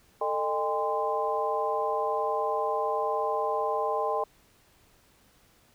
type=tone cluster; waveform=sine; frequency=444.7 / 613 / 806 / 1035 Hz; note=A4 / D#5 / G5 / C6; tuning=+18 / -26 / +48 / -19 cents; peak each=-31 dBFS; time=0.21-4.24 s; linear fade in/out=5 ms; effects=pink hiss -62 dBFS RMS until 5.74 s